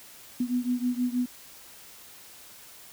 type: beating tone pair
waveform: sine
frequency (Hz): 244.8 / 251.1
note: B3 / B3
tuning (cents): -15 / +29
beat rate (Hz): 6.3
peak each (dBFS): -27 / -29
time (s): 0.4-1.26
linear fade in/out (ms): 5
effects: white hiss -49 dBFS RMS until 2.92 s